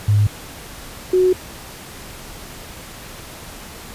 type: tone pair in turn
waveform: sine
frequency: 103.6 / 368.2 Hz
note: G#2 / F#4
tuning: -4 / -8 cents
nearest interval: octave + minor seventh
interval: 2196 cents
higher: second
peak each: -11 dBFS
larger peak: neither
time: 0.08-0.27 / 1.13-1.33 s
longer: second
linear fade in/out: 5 ms
effects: pink hiss -36 dBFS RMS until 3.94 s + resampled to 32000 Hz